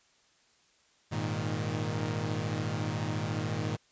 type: chord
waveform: sawtooth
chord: Ab suspended second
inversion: none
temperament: equal with one note detuned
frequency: 102.46 / 116.54 / 155.56 Hz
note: Ab2 / Bb2 / Eb3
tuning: -23 / 0 / 0 cents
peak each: -31 dBFS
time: 1.11-3.77 s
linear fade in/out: 20 ms
effects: white hiss -66 dBFS RMS until 3.91 s + resampled to 16000 Hz